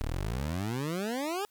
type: exponential sweep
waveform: 20% pulse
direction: up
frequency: 34.31 to 422 Hz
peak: -26 dBFS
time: 0.01-1.45 s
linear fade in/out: 0 ms
effects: white hiss -68 dBFS RMS until 1.5 s